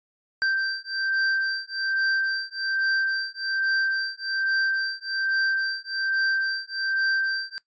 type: beating tone pair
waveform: square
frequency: 1565 / 1566.2 Hz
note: G6 / G6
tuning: -3 / -2 cents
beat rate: 1.2 Hz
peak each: -27 dBFS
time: 0.42-7.58 s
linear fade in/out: 0 ms
effects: noise-tail reverb RT60 0.1 s tail -19 dB re dry + resampled to 16000 Hz